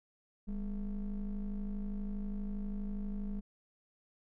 triangle ring-modulated tone, 113.6 Hz, A#2, 44 cents flat, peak -30 dBFS, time 0.47-3.41 s, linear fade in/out 20 ms, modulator 87.4 Hz, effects none

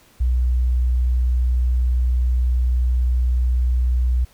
sine tone, 61.74 Hz, B1, in tune, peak -15 dBFS, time 0.2-4.25 s, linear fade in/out 10 ms, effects pink hiss -53 dBFS RMS until 4.33 s

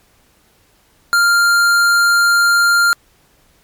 sine tone with tanh clipping, 1396.9 Hz, F6, in tune, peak -11 dBFS, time 1.13-2.93 s, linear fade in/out 0 ms, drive 18 dB, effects pink hiss -54 dBFS RMS until 3.63 s + MP3 96 kbps

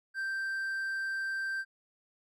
triangle tone, 1568 Hz, G6, in tune, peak -30 dBFS, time 0.14-1.65 s, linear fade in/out 50 ms, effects none

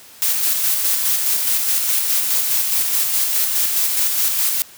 blue noise with tremolo, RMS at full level -17 dBFS, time 0.22-4.62 s, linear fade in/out 0 ms, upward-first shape square, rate 4.8 Hz, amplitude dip 30%, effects white hiss -43 dBFS RMS until 4.77 s + high-pass 60 Hz 12 dB/octave

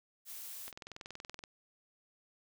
blue noise, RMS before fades -46 dBFS, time 0.25-0.72 s, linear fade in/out 50 ms
click train, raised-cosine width 0.2 ms, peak -28 dBFS, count 17, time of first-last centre 0.68-1.438 s, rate 21.1 Hz
effects none

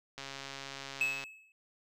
click train, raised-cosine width 0.2 ms, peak -25 dBFS, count 146, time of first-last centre 0.18-1.238 s, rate 137 Hz
triangle tone with exponential decay, 2590 Hz, E7, 31 cents flat, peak -24 dBFS, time 1.01-1.52 s, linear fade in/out 1 ms, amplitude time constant 110 ms
effects none

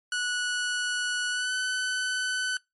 sawtooth tone with pitch glide, 1471 to 1507.1 Hz, F#6 to F#6, -11 to +31 cents, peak -23 dBFS, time 0.12-2.57 s, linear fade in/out 2 ms, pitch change +42 cents, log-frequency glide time 1.3-1.53 s, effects noise-tail reverb RT60 0.2 s tail -25 dB re dry + MP3 48 kbps

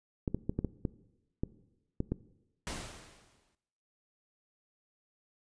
clicks, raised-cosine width 3 ms, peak -18 dBFS, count 9, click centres 0.278 / 0.346 / 0.495 / 0.59 / 0.647 / 0.852 / 1.435 / 2.004 / 2.12 s
pink noise with exponential decay, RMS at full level -37 dBFS, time 2.67-3.55 s, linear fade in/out 0 ms, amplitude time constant 190 ms
effects noise-tail reverb RT60 1.0 s tail -19 dB re dry + resampled to 22050 Hz

